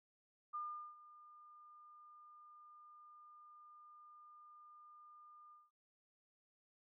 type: tone with ADSR envelope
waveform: sine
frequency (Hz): 1207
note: D6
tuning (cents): +47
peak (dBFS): -40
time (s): 0.53-5.71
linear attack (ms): 20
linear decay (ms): 400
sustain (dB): -18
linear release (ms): 190
effects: none